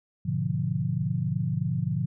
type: chord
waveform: sine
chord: G# diminished seventh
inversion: none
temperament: equal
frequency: 103.83 / 123.47 / 146.83 / 174.61 Hz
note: G#2 / B2 / D3 / F3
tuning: 0 / 0 / 0 / 0 cents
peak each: -33 / -30 / -29 / -30 dBFS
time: 0.25-2.06 s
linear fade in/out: 10 ms
effects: none